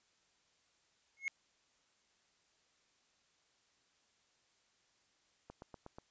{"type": "tone with exponential growth", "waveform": "triangle", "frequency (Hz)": 2171, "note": "C#7", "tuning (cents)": -37, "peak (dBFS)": -29, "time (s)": [1.17, 1.28], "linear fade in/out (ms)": 0, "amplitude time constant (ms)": 23}
{"type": "click train", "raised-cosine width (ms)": 1, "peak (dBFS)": -35, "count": 5, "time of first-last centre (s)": [5.5, 5.985], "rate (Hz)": 8.25}
{"effects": ["white hiss -74 dBFS RMS until 6.1 s", "resampled to 16000 Hz"]}